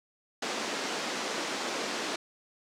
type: band-pass noise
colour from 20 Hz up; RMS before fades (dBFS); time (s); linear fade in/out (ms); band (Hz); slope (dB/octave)
pink; -34; 0.42-2.16; 5; 250 to 7000; 24
effects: none